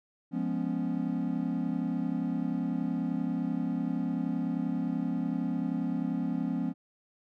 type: chord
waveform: triangle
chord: C# dominant seventh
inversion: first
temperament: equal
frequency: 174.61 / 207.7 / 246.9 / 277.2 Hz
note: E#3 / G#3 / B3 / C#4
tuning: 0 / 0 / 0 / 0 cents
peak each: -32 / -34 / -31 / -32 dBFS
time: 0.31-6.74 s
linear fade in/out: 50 ms
effects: none